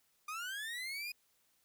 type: linear sweep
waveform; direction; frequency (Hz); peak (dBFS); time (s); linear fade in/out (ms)
30% pulse; up; 1200 to 2489; -37; 0.28-1.12; 5
effects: white hiss -74 dBFS RMS until 1.64 s